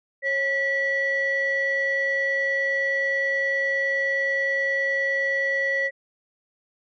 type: tone pair together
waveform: sine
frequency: 546 / 1948.4 Hz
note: C#5 / B6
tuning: -26 / -24 cents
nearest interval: octave + minor seventh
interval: 2202 cents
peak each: -26 / -21 dBFS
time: 0.22-5.91 s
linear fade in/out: 50 ms
effects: tanh soft clip ceiling -16 dBFS